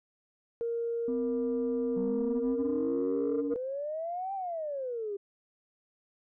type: tone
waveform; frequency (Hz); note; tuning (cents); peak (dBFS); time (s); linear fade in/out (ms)
sine; 466.1; A#4; 0; -29; 0.61-3.56; 0
type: tone with pitch glide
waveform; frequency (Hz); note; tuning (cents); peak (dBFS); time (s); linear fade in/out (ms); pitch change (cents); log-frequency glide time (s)
sine; 255.5 to 285.1; C4 to C#4; -41 to +49; -30; 1.08-3.54; 2; +190; 2.36-3.31
type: exponential two-way sweep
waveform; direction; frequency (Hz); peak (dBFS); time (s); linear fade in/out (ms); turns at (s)
sine; up then down; 188.2 to 794 to 392.1; -32; 1.96-5.17; 10; 4.34
effects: tanh soft clip ceiling -22 dBFS